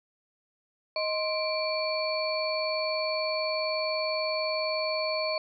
sine tone cluster, 627 / 1051 / 2349 / 4430 Hz, D#5 / C6 / D7 / C#8, +13 / +7 / 0 / -2 cents, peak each -29 / -36 / -35 / -33 dBFS, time 0.96-5.38 s, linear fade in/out 2 ms, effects none

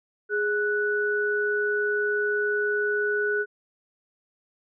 sine tone pair together, 415.3 / 1480 Hz, G#4 / F#6, 0 / 0 cents, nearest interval octave + minor seventh, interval 2200 cents, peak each -25 dBFS, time 0.29-3.46 s, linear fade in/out 50 ms, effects none

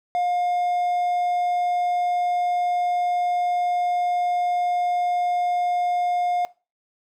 triangle tone, 711 Hz, F5, 31 cents sharp, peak -18 dBFS, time 0.15-6.45 s, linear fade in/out 0 ms, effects noise-tail reverb RT60 0.3 s tail -20 dB re dry

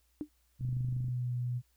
sine tone with exponential decay, 300 Hz, D4, 37 cents sharp, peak -29 dBFS, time 0.21-0.29 s, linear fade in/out 0 ms, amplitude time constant 16 ms
sine tone with pitch glide, 125.2 to 122.98 Hz, B2 to B2, +24 to -7 cents, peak -31 dBFS, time 0.59-1.62 s, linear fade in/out 50 ms, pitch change -31 cents, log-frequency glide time 1.04-1.32 s
click train, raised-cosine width 5 ms, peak -32 dBFS, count 13, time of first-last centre 0.61-1.084 s, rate 25.3 Hz
effects added 60 Hz sine -70 dBFS peak until 1.76 s + white hiss -74 dBFS RMS until 1.76 s

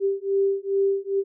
sine beating tone pair, 392 / 394.4 Hz, G4 / G4, 0 / +11 cents, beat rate 2.4 Hz, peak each -23 dBFS, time 0-1.24 s, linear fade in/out 50 ms, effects none

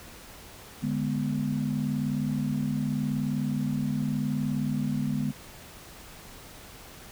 sine chord, G# diminished, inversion second, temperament equal, 146.83 / 207.7 / 246.9 Hz, D3 / G#3 / B3, 0 / 0 / 0 cents, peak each -30 dBFS, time 0.82-5.32 s, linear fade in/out 20 ms, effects pink hiss -47 dBFS RMS until 7.11 s

